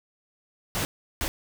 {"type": "noise bursts at uneven times", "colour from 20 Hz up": "pink", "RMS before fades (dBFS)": -28, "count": 2, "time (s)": [[0.75, 0.85], [1.21, 1.28]], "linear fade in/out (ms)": 0, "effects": []}